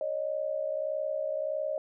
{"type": "tone pair together", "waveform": "sine", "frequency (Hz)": [554.4, 616], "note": ["C#5", "D#5"], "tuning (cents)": [0, -17], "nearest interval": "major second", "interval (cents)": 183, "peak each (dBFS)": [-33, -31], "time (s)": [0.01, 1.78], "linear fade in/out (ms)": 2, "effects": []}